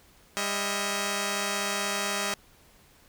5% pulse tone pair together, 201 / 639 Hz, G3 / D#5, +44 / +46 cents, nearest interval octave + minor sixth, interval 2002 cents, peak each -19 / -19 dBFS, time 0.37-2.34 s, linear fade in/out 0 ms, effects pink hiss -58 dBFS RMS until 3.08 s

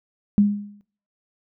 sine tone with exponential decay, 204.9 Hz, G#3, 23 cents flat, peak -10 dBFS, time 0.38-0.81 s, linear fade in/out 0 ms, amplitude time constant 93 ms, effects noise-tail reverb RT60 0.4 s tail -17 dB re dry

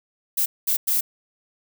violet noise bursts at uneven times, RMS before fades -21 dBFS, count 3, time 0.37-0.46 / 0.67-0.77 / 0.87-1.01 s, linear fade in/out 10 ms, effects none

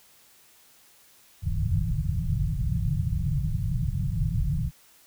white low-pass noise, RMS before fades -26 dBFS, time 1.42-4.71 s, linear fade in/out 50 ms, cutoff 170 Hz, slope 96 dB/octave, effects white hiss -57 dBFS RMS until 5.06 s

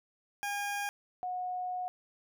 20% pulse / sine tone pair in turn, 812 / 728.9 Hz, G#5 / F#5, -39 / -26 cents, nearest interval major second, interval 187 cents, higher first, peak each -28 / -33 dBFS, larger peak first, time 0.43-0.89 / 1.23-1.88 s, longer second, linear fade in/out 0 ms, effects none

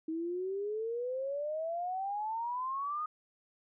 sine exponential sweep, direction up, 315.7 to 1249 Hz, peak -33 dBFS, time 0.08-3.06 s, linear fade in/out 5 ms, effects none

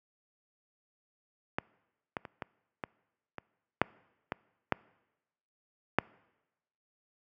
clicks, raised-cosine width 0.5 ms, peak -15 / -18 / -27 / -21 / -20 / -24 / -7 / -17 / -10 / -7 dBFS, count 10, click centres 1.585 / 2.168 / 2.252 / 2.422 / 2.838 / 3.383 / 3.816 / 4.321 / 4.723 / 5.986 s, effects noise-tail reverb RT60 1.0 s tail -24 dB re dry + high-pass 100 Hz 12 dB/octave

